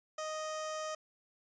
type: tone with notch filter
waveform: 15% pulse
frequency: 622.3 Hz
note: D#5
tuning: in tune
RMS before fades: -39 dBFS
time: 0.18-0.95 s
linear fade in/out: 5 ms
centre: 2200 Hz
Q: 1.3
effects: resampled to 16000 Hz